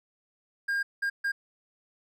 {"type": "tone bursts at uneven times", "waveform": "triangle", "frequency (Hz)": 1612, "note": "G6", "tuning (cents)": 48, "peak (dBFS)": -24, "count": 3, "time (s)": [[0.68, 0.83], [1.02, 1.1], [1.24, 1.32]], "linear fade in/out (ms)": 10, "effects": []}